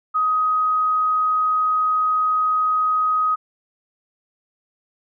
sine tone, 1257 Hz, D#6, 17 cents sharp, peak -16 dBFS, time 0.14-3.36 s, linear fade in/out 20 ms, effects none

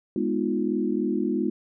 sine chord, F half-diminished seventh, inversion first, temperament equal with one note detuned, 207.7 / 246.9 / 311.1 / 354.1 Hz, Ab3 / Cb4 / Eb4 / F4, 0 / 0 / 0 / +24 cents, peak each -28 dBFS, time 0.16-1.5 s, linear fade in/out 2 ms, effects none

